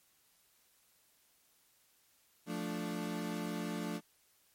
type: chord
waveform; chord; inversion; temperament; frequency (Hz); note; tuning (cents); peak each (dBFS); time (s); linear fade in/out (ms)
35% pulse; D minor; first; equal; 174.61 / 220 / 293.7; F3 / A3 / D4; 0 / 0 / 0; -39 / -39 / -40; 2.46-4.01; 50
effects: white hiss -70 dBFS RMS until 4.54 s + MP3 64 kbps